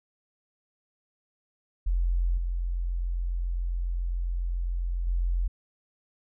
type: tone with level steps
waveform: sine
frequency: 43.65 Hz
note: F1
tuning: in tune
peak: -22 / -26 / -23 dBFS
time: 1.86-5.48 s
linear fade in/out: 10 ms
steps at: 2.37 / 5.07 s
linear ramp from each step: 5 ms
effects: none